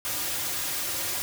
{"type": "noise with comb filter", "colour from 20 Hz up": "white", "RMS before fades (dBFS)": -30, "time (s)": [0.05, 1.22], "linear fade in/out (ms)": 0, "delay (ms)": 4.6, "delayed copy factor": -0.7, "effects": []}